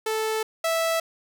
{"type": "tone pair in turn", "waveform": "sawtooth", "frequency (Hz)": [438.4, 656.9], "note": ["A4", "E5"], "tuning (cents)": [-6, -6], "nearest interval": "perfect fifth", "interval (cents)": 700, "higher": "second", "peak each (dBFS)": [-20, -18], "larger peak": "second", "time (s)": [[0.06, 0.43], [0.64, 1]], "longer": "first", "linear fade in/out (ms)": 5, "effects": []}